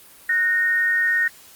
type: tone pair together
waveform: sine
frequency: 1480 / 1848.5 Hz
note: F#6 / A#6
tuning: 0 / -15 cents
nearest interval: major third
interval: 385 cents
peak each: -26 / -17 dBFS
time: 0.29-1.28 s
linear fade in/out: 5 ms
effects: white hiss -47 dBFS RMS until 1.55 s + Opus 32 kbps